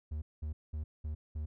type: tone bursts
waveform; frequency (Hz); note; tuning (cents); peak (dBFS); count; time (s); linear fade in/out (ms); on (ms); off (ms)
triangle; 76.4; D#2; -31; -33; 5; 0.11-1.46; 10; 110; 200
effects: none